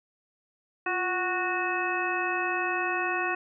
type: harmonic tone with a mistuned harmonic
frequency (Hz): 368.4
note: F#4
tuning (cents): -7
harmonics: 1 / 2 / 3 / 4 / 5 / 7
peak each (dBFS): -33 / -33 / -33 / -33 / -33 / -33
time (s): 0.86-3.35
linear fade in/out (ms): 5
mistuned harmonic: 1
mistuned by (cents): -82
effects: none